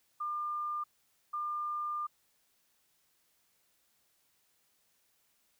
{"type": "tone bursts at uneven times", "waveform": "sine", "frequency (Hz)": 1200, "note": "D6", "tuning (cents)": 37, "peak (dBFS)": -33, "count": 2, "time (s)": [[0.2, 0.84], [1.33, 2.07]], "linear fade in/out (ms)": 10, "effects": ["white hiss -73 dBFS RMS until 5.59 s"]}